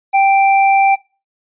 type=tone; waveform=square; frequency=784 Hz; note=G5; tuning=in tune; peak=-9 dBFS; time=0.13-0.96 s; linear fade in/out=20 ms; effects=noise-tail reverb RT60 0.3 s tail -20 dB re dry + resampled to 8000 Hz